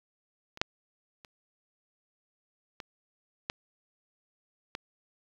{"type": "clicks", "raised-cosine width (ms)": 0.2, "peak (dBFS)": [-27, -7, -30, -22, -13, -17], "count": 6, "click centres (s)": [0.574, 0.615, 1.248, 2.802, 3.499, 4.751], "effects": ["low-pass 5000 Hz 12 dB/octave", "8-bit"]}